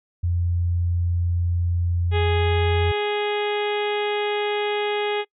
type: tone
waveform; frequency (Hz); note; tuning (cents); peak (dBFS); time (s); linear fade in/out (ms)
sine; 86.9; F2; -8; -19; 0.23-2.92; 10
type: harmonic tone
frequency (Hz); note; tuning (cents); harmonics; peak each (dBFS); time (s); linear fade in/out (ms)
415.3; G#4; 0; 1 / 2 / 3 / 4 / 5 / 6 / 7 / 8 / 9; -23 / -28 / -37 / -35 / -33 / -35 / -38 / -34 / -43; 2.11-5.25; 50
effects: noise-tail reverb RT60 0.1 s tail -26 dB re dry